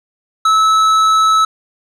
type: tone with tanh clipping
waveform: sine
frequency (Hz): 1302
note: E6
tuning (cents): -22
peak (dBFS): -10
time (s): 0.45-1.45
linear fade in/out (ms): 5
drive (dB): 11
effects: none